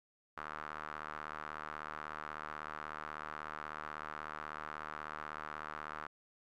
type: tone with band-pass filter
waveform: sawtooth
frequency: 76.3 Hz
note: D#2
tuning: 33 cents flat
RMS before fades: -45 dBFS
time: 0.37-6.07 s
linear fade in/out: 5 ms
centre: 1300 Hz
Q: 3.3
effects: none